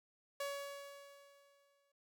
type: tone with exponential decay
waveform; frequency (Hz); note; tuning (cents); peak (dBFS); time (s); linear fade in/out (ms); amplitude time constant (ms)
sawtooth; 563; C#5; +27; -34; 0.4-1.92; 5; 330
effects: none

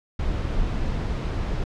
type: noise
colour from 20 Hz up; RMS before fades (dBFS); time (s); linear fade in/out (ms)
brown; -25; 0.19-1.64; 5
effects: low-pass 5000 Hz 12 dB/octave

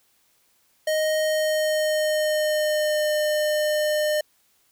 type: tone with pitch glide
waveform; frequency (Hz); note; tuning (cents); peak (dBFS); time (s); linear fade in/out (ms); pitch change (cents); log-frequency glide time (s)
square; 622 to 606; D#5 to D#5; -1 to -46; -21; 0.87-4.21; 5; -45; 1.19-3.11
effects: white hiss -64 dBFS RMS until 4.71 s

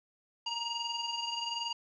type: ring-modulated tone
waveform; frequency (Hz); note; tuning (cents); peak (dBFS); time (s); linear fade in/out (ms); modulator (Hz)
25% pulse; 1893; A#6; +26; -27; 0.46-1.73; 5; 957
effects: resampled to 16000 Hz + 10-bit

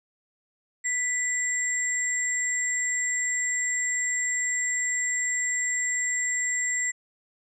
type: tone pair together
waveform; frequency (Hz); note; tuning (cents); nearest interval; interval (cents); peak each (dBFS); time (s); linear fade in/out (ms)
sine; 1975.5 / 7458; B6 / A#8; 0 / 0; octave + major seventh; 2300; -27; 0.84-6.92; 20
effects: none

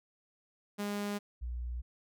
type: tone pair in turn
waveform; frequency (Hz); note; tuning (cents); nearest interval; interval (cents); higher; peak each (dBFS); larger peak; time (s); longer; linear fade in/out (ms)
sawtooth / sine; 204.6 / 60.34; G#3 / B1; -26 / -40; octave + major sixth; 2114; first; -30 / -35; first; 0.78-1.19 / 1.41-1.82; neither; 20
effects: none

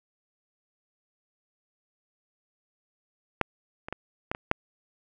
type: clicks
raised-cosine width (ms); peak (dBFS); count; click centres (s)
0.5; -7 / -21 / -17 / -13 / -20 / -6; 6; 3.413 / 3.885 / 3.926 / 4.315 / 4.349 / 4.514
effects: none

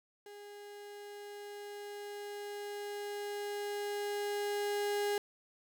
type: tone with level ramp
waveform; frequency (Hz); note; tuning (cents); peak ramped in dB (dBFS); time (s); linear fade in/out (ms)
35% pulse; 410; G#4; -22; -47 to -29; 0.26-5.18; 2
effects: none

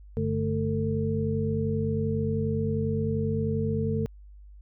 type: tone cluster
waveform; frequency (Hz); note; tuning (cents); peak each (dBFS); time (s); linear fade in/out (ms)
sine; 96.8 / 146.8 / 219.5 / 449; G2 / D3 / A3 / A4; -21 / 0 / -4 / +35; -30; 0.17-4.06; 0
effects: added 50 Hz sine -45 dBFS peak until 4.61 s

